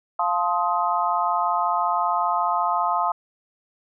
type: chord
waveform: sine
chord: F dominant seventh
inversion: none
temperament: just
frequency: 698.5 / 873.1 / 1047.7 / 1257.2 Hz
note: F5 / A5 / C6 / Eb6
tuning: 0 / -14 / +2 / +18 cents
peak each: -25 dBFS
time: 0.19-3.12 s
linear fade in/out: 5 ms
effects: none